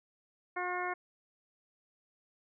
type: harmonic tone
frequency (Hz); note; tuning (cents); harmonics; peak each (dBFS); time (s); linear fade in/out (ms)
359.5; F#4; -50; 1 / 2 / 3 / 4 / 5 / 6; -40 / -38 / -39 / -41 / -42 / -42; 0.56-0.94; 10
effects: none

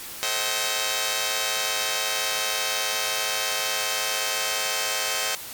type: chord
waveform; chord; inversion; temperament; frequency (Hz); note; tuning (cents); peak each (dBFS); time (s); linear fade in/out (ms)
5% pulse; A diminished seventh; none; just; 440 / 528 / 633.6 / 760.3; A4 / C5 / Eb5 / Gb5; 0 / +16 / +31 / +47; -22 / -18 / -18 / -18; 0.23-5.35; 0
effects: white hiss -37 dBFS RMS until 5.53 s + MP3 96 kbps

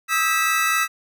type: tone cluster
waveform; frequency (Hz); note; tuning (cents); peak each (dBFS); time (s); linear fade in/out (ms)
square; 1241 / 1305 / 1598 / 1952 / 2613; D#6 / E6 / G6 / B6 / E7; -5 / -18 / +33 / -21 / -16; -29 / -23 / -30 / -24 / -25; 0.08-0.88; 50
effects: none

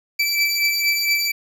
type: beating tone pair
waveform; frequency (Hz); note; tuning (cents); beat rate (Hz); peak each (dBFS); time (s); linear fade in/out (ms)
25% pulse; 2319 / 2323.3; D7 / D7; -22 / -19; 4.3; -19 / -15; 0.19-1.32; 10
effects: none

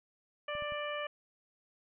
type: harmonic tone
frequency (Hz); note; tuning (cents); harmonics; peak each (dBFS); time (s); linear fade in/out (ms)
590; D5; +8; 1 / 2 / 3 / 4 / 5; -38 / -41 / -43 / -44 / -45; 0.48-1.07; 5
type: clicks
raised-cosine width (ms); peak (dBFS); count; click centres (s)
5; -39; 3; 0.552 / 0.623 / 0.722
effects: none

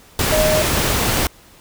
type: tone in noise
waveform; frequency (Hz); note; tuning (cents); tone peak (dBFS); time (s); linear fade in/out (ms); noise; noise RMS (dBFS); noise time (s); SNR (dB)
sine; 619; D#5; -9; -15; 0.32-0.62; 2; pink; -18; 0.19-1.27; 0
effects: pink hiss -47 dBFS RMS until 1.6 s

